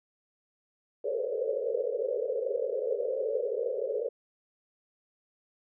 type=band-pass noise; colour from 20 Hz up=white; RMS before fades=-31 dBFS; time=1.04-4.09 s; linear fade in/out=5 ms; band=420 to 560 Hz; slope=96 dB/octave; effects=none